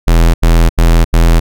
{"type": "tone bursts", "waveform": "square", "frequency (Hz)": 41.68, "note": "E1", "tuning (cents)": 20, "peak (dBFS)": -5, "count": 4, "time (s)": [0.07, 1.399], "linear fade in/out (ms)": 10, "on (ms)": 270, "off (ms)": 83, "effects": []}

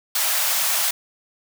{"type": "high-pass noise", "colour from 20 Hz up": "white", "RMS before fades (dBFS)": -21, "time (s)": [0.15, 0.91], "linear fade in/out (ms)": 5, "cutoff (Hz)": 580, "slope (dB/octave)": 48, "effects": []}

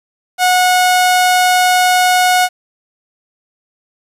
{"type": "tone", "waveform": "sawtooth", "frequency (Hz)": 730, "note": "F#5", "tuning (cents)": -24, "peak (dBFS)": -5, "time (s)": [0.38, 2.49], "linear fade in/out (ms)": 50, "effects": ["resampled to 32000 Hz", "7-bit"]}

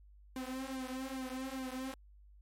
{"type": "tone with flanger", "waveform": "sawtooth", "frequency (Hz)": 261.4, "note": "C4", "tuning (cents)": -1, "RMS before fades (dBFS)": -41, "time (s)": [0.36, 1.94], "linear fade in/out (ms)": 2, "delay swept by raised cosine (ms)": [1.5, 6.3], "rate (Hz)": 2.4, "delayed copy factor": -1, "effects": ["added 50 Hz sine -56 dBFS peak until 2.41 s", "MP3 64 kbps"]}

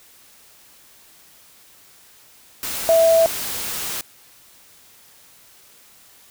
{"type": "tone in noise", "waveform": "sine", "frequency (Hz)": 658, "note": "E5", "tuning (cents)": -3, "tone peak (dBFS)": -11, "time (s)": [2.89, 3.26], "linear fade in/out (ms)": 0, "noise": "white", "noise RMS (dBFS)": -27, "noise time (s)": [2.63, 4.01], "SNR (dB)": 13, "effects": ["white hiss -50 dBFS RMS until 6.3 s"]}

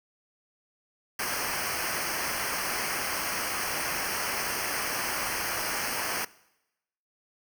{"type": "noise with comb filter", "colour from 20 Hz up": "pink", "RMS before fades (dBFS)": -31, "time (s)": [1.19, 6.25], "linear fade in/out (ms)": 5, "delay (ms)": 0.27, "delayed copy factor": -0.9, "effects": ["noise-tail reverb RT60 0.9 s tail -21 dB re dry"]}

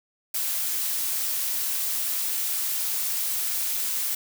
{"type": "noise", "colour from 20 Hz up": "blue", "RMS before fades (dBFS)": -27, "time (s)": [0.34, 4.15], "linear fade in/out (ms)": 5, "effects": []}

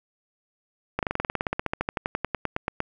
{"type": "slowing click train", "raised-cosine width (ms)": 0.5, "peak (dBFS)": -10, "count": 26, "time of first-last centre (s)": [0.99, 2.804], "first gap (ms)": 38, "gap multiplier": 1.05, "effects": []}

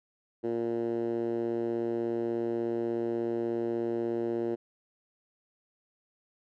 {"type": "tone with band-pass filter", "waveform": "10% pulse", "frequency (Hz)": 116.54, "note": "A#2", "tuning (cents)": 0, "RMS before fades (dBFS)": -31, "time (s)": [0.43, 4.56], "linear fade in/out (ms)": 20, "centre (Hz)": 360, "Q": 2.6, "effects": []}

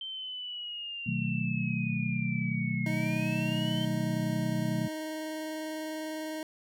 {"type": "linear two-way sweep", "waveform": "sine", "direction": "down then up", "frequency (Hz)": [3123, 2152, 3123], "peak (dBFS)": -36, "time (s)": [0.01, 3.85], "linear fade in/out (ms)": 2, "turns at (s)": 2.86}
{"type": "chord", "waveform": "sine", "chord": "B dominant seventh", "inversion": "none", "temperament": "just", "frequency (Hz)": [123.47, 154.34, 185.21, 222.2], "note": ["B2", "D#3", "F#3", "A3"], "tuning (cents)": [0, -14, 2, 17], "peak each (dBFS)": -34, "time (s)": [1.06, 4.88], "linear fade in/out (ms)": 10}
{"type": "tone with vibrato", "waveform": "25% pulse", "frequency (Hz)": 312.5, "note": "D#4", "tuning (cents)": 8, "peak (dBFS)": -31, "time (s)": [2.86, 6.43], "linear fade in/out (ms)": 2, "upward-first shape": "sine", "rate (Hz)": 20, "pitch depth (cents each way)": 16}
{"effects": []}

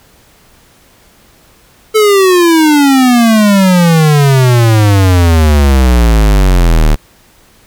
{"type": "exponential sweep", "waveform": "square", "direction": "down", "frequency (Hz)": [440, 36.71], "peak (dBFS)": -5, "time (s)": [1.94, 6.96], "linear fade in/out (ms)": 20, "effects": ["pink hiss -45 dBFS RMS until 7.66 s"]}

